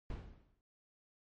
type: noise with exponential decay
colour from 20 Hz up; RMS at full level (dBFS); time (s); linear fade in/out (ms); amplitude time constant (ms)
brown; -40; 0.1-0.61; 1; 110
effects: low-pass 4000 Hz 12 dB/octave + MP3 48 kbps